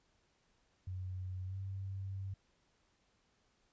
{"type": "tone with pitch glide", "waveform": "sine", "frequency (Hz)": [92.5, 96.65], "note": ["F#2", "G2"], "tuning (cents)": [0, -24], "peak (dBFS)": -39, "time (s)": [0.87, 2.34], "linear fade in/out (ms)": 5, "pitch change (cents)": 76, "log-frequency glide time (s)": [1.45, 1.57], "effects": ["pink hiss -75 dBFS RMS until 3.72 s", "resampled to 16000 Hz"]}